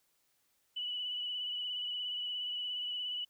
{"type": "tone with vibrato", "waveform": "sine", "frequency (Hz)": 2960, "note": "F#7", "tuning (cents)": 0, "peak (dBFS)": -35, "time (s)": [0.76, 3.25], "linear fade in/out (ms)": 10, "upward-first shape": "sine", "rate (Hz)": 17, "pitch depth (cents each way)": 26, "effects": ["white hiss -75 dBFS RMS until 3.29 s"]}